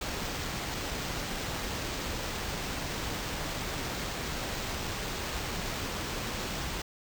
pink noise with sample-and-hold, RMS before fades -35 dBFS, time 0.01-6.82 s, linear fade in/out 5 ms, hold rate 11025 Hz, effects none

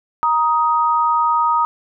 sine tone pair together, 940 / 1250.3 Hz, A#5 / D#6, +14 / +8 cents, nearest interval perfect fourth, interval 494 cents, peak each -16 dBFS, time 0.23-1.65 s, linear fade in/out 0 ms, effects none

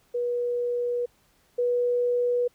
sine tone pair in turn, 484.2 / 487.3 Hz, B4 / B4, -34 / -23 cents, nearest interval unison, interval 11 cents, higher second, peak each -24 / -21 dBFS, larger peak second, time 0.14-1.06 / 1.58-2.48 s, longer first, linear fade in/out 10 ms, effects pink hiss -64 dBFS RMS until 2.54 s

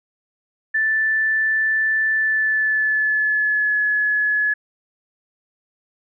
sine tone with pitch glide, 1760 to 1701 Hz, A6 to G#6, 0 to +41 cents, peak -16 dBFS, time 0.74-4.54 s, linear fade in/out 10 ms, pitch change -59 cents, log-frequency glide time 2.14-3.78 s, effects none

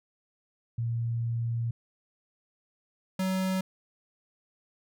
sine / square tone pair in turn, 116.54 / 188.11 Hz, A#2 / F#3, 0 / +29 cents, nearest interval minor sixth, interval 829 cents, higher second, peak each -27 dBFS, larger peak neither, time 0.78-1.71 / 3.19-3.61 s, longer first, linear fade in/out 5 ms, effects none

